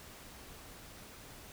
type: silence
effects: pink hiss -52 dBFS RMS until 1.52 s